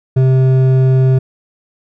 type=tone with hard clipping; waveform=sine; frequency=130.81 Hz; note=C3; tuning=in tune; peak=-9 dBFS; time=0.16-1.19 s; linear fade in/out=10 ms; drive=8 dB; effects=none